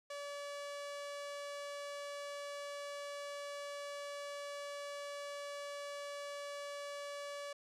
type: tone with low-pass filter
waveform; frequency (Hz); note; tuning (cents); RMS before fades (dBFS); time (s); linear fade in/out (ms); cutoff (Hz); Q
sawtooth; 573; D5; -43; -45; 0.1-7.53; 5; 8300; 0.86
effects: none